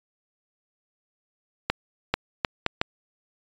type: accelerating click train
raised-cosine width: 0.3 ms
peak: -5 dBFS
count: 5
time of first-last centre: 1.7-2.815 s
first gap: 440 ms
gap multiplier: 0.7
effects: resampled to 16000 Hz